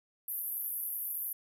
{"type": "band-pass noise", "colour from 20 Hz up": "white", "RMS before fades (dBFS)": -37, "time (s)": [0.28, 1.33], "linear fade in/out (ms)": 5, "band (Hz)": [11000, 14000], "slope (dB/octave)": 96, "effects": []}